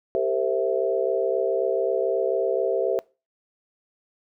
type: chord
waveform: sine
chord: C dominant seventh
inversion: second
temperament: equal with one note detuned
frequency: 392 / 456 / 523.3 / 659.3 Hz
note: G4 / Bb4 / C5 / E5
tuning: 0 / -38 / 0 / 0 cents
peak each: -26 dBFS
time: 0.15-2.99 s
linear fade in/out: 0 ms
effects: noise-tail reverb RT60 0.3 s tail -23 dB re dry